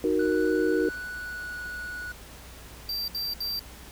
sine chord, D# minor, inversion none, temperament equal, 311.1 / 370 / 466.2 Hz, D#4 / F#4 / A#4, 0 / 0 / 0 cents, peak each -26 dBFS, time 0.04-0.89 s, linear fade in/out 2 ms
triangle tone with pitch glide, 1480 to 1467.2 Hz, F#6 to F#6, 0 to -15 cents, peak -32 dBFS, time 0.19-2.12 s, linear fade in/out 5 ms, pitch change -15 cents, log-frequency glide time 1.05-1.56 s
square tone bursts, 4699 Hz, D8, in tune, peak -29 dBFS, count 3, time 2.89-3.594 s, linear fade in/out 2 ms, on 190 ms, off 67 ms
effects added 60 Hz sine -47 dBFS peak until 3.91 s + pink hiss -47 dBFS RMS until 3.91 s

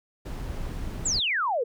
brown noise, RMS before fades -33 dBFS, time 0.25-1.2 s, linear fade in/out 10 ms
sine exponential sweep, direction down, 7990 to 442 Hz, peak -23 dBFS, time 1.05-1.64 s, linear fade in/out 10 ms
effects none

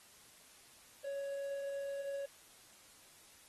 triangle tone with quantisation, 557 Hz, C#5, 8 cents sharp, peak -36 dBFS, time 1.04-2.26 s, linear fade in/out 10 ms, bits 11, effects white hiss -61 dBFS RMS until 3.48 s + AAC 32 kbps

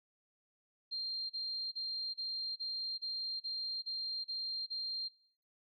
sine tone bursts, 4186 Hz, C8, in tune, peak -36 dBFS, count 10, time 0.91-5.089 s, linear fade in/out 20 ms, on 390 ms, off 31 ms, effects noise-tail reverb RT60 0.7 s tail -24 dB re dry

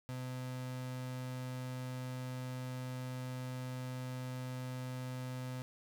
35% pulse tone, 127.4 Hz, C3, 46 cents flat, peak -38 dBFS, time 0.09-5.62 s, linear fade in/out 0 ms, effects none

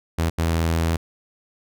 sawtooth tone bursts at uneven times, 82.41 Hz, E2, in tune, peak -15 dBFS, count 2, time 0.18-0.3 / 0.38-0.97 s, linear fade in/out 10 ms, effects none

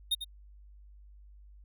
square tone with echo, 3693 Hz, A#7, 17 cents flat, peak -26 dBFS, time 0.11-0.15 s, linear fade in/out 10 ms, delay 96 ms, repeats 1, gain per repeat -10 dB, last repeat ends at 0.246 s, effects added 50 Hz sine -51 dBFS peak until 1.64 s

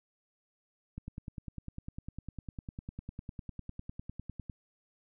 click train, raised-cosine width 5 ms, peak -28 dBFS, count 36, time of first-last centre 0.98-4.498 s, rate 9.95 Hz, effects none

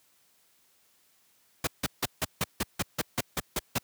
pink noise bursts, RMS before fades -27 dBFS, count 12, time 1.64-3.784 s, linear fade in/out 5 ms, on 32 ms, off 160 ms, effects white hiss -66 dBFS RMS until 3.83 s + high-pass 80 Hz 12 dB/octave

